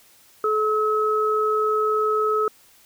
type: tone pair together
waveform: sine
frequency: 430 / 1286.8 Hz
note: A4 / E6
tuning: -40 / -42 cents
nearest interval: octave + perfect fifth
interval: 1898 cents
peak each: -21 dBFS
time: 0.44-2.48 s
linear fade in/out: 2 ms
effects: white hiss -54 dBFS RMS until 2.85 s